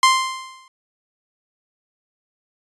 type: tone with exponential decay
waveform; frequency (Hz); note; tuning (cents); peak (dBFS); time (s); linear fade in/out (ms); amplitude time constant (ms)
sawtooth; 1046.5; C6; 0; -5; 0.03-0.68; 2; 140
effects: resampled to 22050 Hz